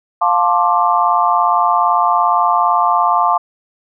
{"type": "chord", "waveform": "sine", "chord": "D minor seventh", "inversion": "first", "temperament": "just", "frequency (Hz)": [704.8, 881, 1057.2, 1174.7], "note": ["F5", "A5", "C6", "D6"], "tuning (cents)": [16, 2, 18, 0], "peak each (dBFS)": -16, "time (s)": [0.21, 3.38], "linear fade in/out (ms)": 10, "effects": []}